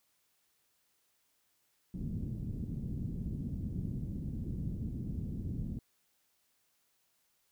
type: low-pass noise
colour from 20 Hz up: white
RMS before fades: -38 dBFS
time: 1.94-5.79 s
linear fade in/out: 2 ms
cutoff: 220 Hz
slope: 24 dB/octave
effects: white hiss -75 dBFS RMS until 7.51 s